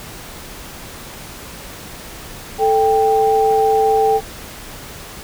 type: tone pair together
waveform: sine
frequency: 440 / 788.1 Hz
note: A4 / G5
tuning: 0 / +9 cents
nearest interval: minor seventh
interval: 1009 cents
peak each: -14 dBFS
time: 2.58-4.21 s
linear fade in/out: 50 ms
effects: pink hiss -34 dBFS RMS until 5.23 s